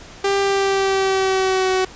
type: tone with pitch glide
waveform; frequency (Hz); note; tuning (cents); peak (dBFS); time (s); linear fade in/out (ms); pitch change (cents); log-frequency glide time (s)
sawtooth; 396 to 374.9; G4 to F#4; +18 to +23; -12; 0.24-1.85; 5; -95; 0.4-1.7
effects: pink hiss -40 dBFS RMS until 1.95 s + resampled to 16000 Hz